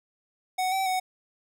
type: tone with pitch steps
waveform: square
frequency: 743 / 768 / 744 Hz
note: F#5 / G5 / F#5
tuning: +7 / -36 / +9 cents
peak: -25 dBFS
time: 0.58-1 s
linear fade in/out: 10 ms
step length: 140 ms
effects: none